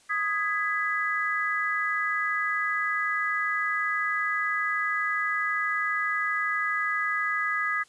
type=chord; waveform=sine; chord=G# minor; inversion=second; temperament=just; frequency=1245.9 / 1661.2 / 1993.5 Hz; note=D#6 / G#6 / B6; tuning=+2 / 0 / +16 cents; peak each=-29 dBFS; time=0.09-7.84 s; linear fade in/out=20 ms; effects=white hiss -59 dBFS RMS until 7.88 s + resampled to 22050 Hz